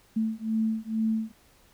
sine beating tone pair, 220 / 222.2 Hz, A3 / A3, 0 / +17 cents, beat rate 2.2 Hz, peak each -28 dBFS, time 0.16-1.32 s, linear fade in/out 10 ms, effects pink hiss -60 dBFS RMS until 1.73 s

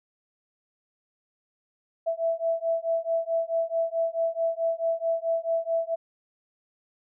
sine beating tone pair, 659.3 / 663.9 Hz, E5 / E5, 0 / +12 cents, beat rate 4.6 Hz, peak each -27 dBFS, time 2.06-5.96 s, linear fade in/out 20 ms, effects none

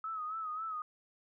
sine tone with vibrato, 1277 Hz, D#6, 45 cents sharp, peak -36 dBFS, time 0.04-0.82 s, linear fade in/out 2 ms, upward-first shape sine, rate 3.7 Hz, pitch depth 64 cents each way, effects none

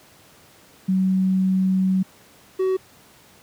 sine / triangle tone pair in turn, 188.3 / 376.6 Hz, F#3 / F#4, +31 / +31 cents, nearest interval octave, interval 1200 cents, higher second, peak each -16 dBFS, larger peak neither, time 0.88-2.03 / 2.59-2.77 s, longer first, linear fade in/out 10 ms, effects pink hiss -51 dBFS RMS until 3.42 s + high-pass 100 Hz 12 dB/octave

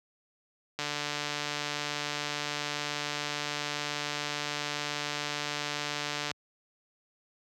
click train, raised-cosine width 0.2 ms, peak -15 dBFS, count 813, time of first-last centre 0.79-6.314 s, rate 147 Hz, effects high-pass 80 Hz 12 dB/octave

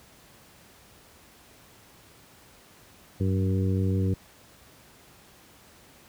harmonic tone with a mistuned harmonic, 94.9 Hz, F#2, 44 cents sharp, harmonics 1 / 2 / 3 / 4 / 5, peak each -23 / -29 / -33 / -35 / -37 dBFS, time 3.2-4.14 s, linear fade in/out 5 ms, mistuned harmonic 1, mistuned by +31 cents, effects pink hiss -54 dBFS RMS until 6.08 s + high-pass 60 Hz 12 dB/octave

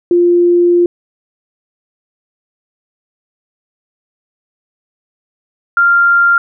sine tone pair in turn, 349.2 / 1392 Hz, F4 / F6, 0 / -6 cents, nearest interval 2 octaves, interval 2394 cents, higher second, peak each -6 dBFS, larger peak neither, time 0.11-0.86 / 5.77-6.38 s, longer first, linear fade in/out 2 ms, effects none

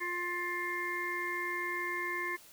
harmonic tone, 352.3 Hz, F4, 15 cents sharp, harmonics 1 / 3 / 5 / 6, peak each -41 / -39 / -38 / -37 dBFS, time 0-2.37 s, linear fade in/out 20 ms, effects white hiss -56 dBFS RMS until 2.52 s

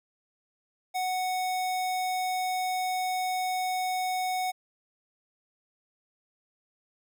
square tone, 740 Hz, F#5, in tune, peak -28 dBFS, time 0.94-4.52 s, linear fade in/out 20 ms, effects none

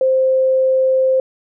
sine tone, 523.3 Hz, C5, in tune, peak -11 dBFS, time 0.01-1.2 s, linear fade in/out 2 ms, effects none

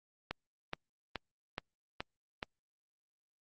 click train, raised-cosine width 0.3 ms, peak -20 dBFS, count 6, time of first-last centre 0.31-2.429 s, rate 2.36 Hz, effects Opus 48 kbps

